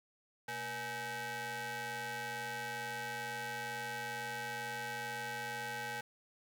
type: ring-modulated tone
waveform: sawtooth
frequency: 354.6 Hz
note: F4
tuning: 26 cents sharp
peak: -32 dBFS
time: 0.48-6.01 s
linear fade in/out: 5 ms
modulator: 1190 Hz
effects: 11-bit